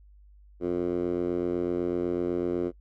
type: tone with band-pass filter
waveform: 10% pulse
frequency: 88 Hz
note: F2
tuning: 14 cents sharp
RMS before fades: -28 dBFS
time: 0.6-2.72 s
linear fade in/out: 50 ms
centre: 360 Hz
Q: 2.5
effects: noise-tail reverb RT60 0.1 s tail -21 dB re dry + added 50 Hz sine -51 dBFS peak until 2.8 s